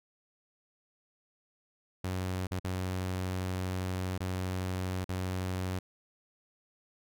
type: tone with dropouts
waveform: sawtooth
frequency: 92.5 Hz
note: F#2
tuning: in tune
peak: -28 dBFS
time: 2.04-5.79 s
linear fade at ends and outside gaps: 5 ms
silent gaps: 2.47-2.511 / 2.596-2.644 / 4.179-4.204 / 5.044-5.091 s
effects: none